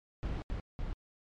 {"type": "noise bursts at uneven times", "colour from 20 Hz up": "brown", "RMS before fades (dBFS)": -36, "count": 3, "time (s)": [[0.23, 0.42], [0.5, 0.6], [0.79, 0.93]], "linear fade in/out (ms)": 0, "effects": ["low-pass 4000 Hz 12 dB/octave", "MP3 64 kbps"]}